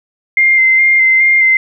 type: tone with vibrato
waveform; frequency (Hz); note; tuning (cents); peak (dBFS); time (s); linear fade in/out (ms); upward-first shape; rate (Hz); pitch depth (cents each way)
sine; 2093; C7; 0; -6; 0.37-1.57; 2; square; 2.4; 16
effects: none